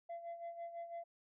sine tone with tremolo, 681 Hz, F5, 44 cents flat, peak -39 dBFS, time 0.09-1.04 s, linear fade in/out 10 ms, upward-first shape sine, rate 6 Hz, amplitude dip 70%, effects tanh soft clip ceiling -41 dBFS

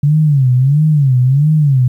sine tone with vibrato, 139.7 Hz, C#3, 14 cents sharp, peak -7 dBFS, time 0.03-1.88 s, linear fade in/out 5 ms, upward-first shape sine, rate 1.5 Hz, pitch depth 190 cents each way, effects 8-bit

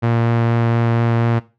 sawtooth tone with vibrato, 116.54 Hz, A#2, in tune, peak -10 dBFS, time 0.02-1.4 s, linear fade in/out 20 ms, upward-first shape sine, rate 4.2 Hz, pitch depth 8 cents each way, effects noise-tail reverb RT60 0.3 s tail -18 dB re dry + low-pass 2000 Hz 12 dB/octave

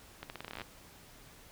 accelerating click train, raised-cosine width 0.3 ms, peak -25 dBFS, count 14, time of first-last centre 0.23-0.617 s, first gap 69 ms, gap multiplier 0.84, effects pink hiss -56 dBFS RMS until 1.51 s

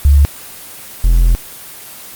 sine / triangle tone pair in turn, 71.2 / 42.34 Hz, C#2 / E1, +47 / +47 cents, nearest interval major sixth, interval 900 cents, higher first, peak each -4 dBFS, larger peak neither, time 0.05-0.25 / 1.04-1.35 s, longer second, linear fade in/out 0 ms, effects white hiss -32 dBFS RMS until 2.15 s + Opus 24 kbps

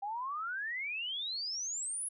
sine exponential sweep, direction up, 784 to 10840 Hz, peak -35 dBFS, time 0.02-2.09 s, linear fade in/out 10 ms, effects none

